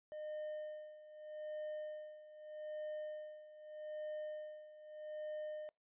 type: tone with tremolo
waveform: triangle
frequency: 610 Hz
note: D#5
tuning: 34 cents flat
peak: -39 dBFS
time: 0.12-5.69 s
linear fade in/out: 0 ms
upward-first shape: sine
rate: 0.81 Hz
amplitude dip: 80%
effects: noise-tail reverb RT60 0.2 s tail -26 dB re dry + resampled to 8000 Hz